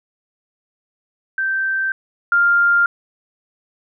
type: tone pair in turn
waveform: sine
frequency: 1559 / 1398.8 Hz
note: G6 / F6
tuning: -10 / +2 cents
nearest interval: major second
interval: 188 cents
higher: first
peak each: -17 / -11 dBFS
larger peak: second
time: 1.38-1.92 / 2.32-2.86 s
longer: neither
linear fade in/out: 2 ms
effects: none